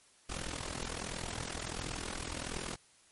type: noise with amplitude modulation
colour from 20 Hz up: pink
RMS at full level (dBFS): -36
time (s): 0.29-2.76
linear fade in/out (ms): 10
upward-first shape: sine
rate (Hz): 41.4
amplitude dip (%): 85
effects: white hiss -64 dBFS RMS until 3.11 s + MP3 48 kbps